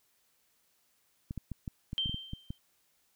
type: clicks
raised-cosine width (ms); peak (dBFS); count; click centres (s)
5; -25; 10; 1.309 / 1.377 / 1.517 / 1.678 / 1.931 / 2.059 / 2.095 / 2.144 / 2.334 / 2.505
type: tone with exponential decay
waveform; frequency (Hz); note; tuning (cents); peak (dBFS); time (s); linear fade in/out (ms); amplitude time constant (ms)
sine; 3136; G7; 0; -27; 1.98-2.58; 0; 130
effects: white hiss -72 dBFS RMS until 3.15 s